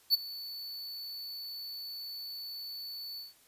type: tone with ADSR envelope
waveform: square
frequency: 4469 Hz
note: C#8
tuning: 13 cents sharp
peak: -20 dBFS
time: 0.1-3.34 s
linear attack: 39 ms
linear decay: 18 ms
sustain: -20 dB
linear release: 160 ms
effects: white hiss -63 dBFS RMS until 3.47 s + resampled to 32000 Hz

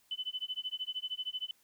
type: tone with tremolo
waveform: sine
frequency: 3016 Hz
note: F#7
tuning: 32 cents sharp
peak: -32 dBFS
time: 0.11-1.51 s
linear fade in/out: 2 ms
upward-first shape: sine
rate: 13 Hz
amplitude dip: 100%
effects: white hiss -69 dBFS RMS until 1.63 s

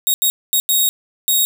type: tone bursts at uneven times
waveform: 5% pulse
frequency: 3765 Hz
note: A#7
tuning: 16 cents sharp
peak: -5 dBFS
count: 5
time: 0.07-0.14 / 0.22-0.3 / 0.53-0.6 / 0.69-0.89 / 1.28-1.45 s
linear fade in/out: 0 ms
effects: none

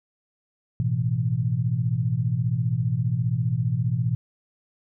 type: chord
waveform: sine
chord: A suspended second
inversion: none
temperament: equal with one note detuned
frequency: 108.49 / 123.47 / 164.81 Hz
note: A2 / B2 / E3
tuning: -24 / 0 / 0 cents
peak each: -27 / -23 / -28 dBFS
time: 0.8-4.15 s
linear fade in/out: 0 ms
effects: none

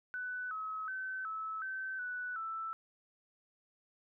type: tone with pitch steps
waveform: sine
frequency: 1495 / 1283 / 1529 / 1302 / 1539 / 1483 / 1323 Hz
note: F#6 / E6 / G6 / E6 / G6 / F#6 / E6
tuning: +17 / -47 / -44 / -22 / -32 / +4 / +6 cents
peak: -37 dBFS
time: 0.14-2.73 s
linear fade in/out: 0 ms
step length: 370 ms
effects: none

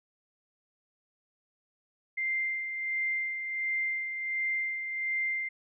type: tone with tremolo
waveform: sine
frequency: 2093 Hz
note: C7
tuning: in tune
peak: -27 dBFS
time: 2.17-5.49 s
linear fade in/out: 10 ms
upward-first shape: sine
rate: 1.4 Hz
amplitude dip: 50%
effects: none

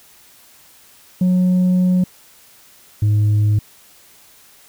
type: tone pair in turn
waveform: sine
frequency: 182.3 / 105.06 Hz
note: F#3 / G#2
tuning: -25 / +20 cents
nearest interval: minor seventh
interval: 955 cents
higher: first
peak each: -9 dBFS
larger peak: neither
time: 1.21-2.04 / 3.02-3.59 s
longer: first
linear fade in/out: 5 ms
effects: tanh soft clip ceiling -11 dBFS + white hiss -48 dBFS RMS until 4.68 s

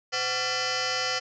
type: tone with frequency modulation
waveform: sine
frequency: 1768 Hz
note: A6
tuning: 8 cents sharp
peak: -25 dBFS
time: 0.12-1.2 s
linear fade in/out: 20 ms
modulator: 629 Hz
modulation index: 6.5
effects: none

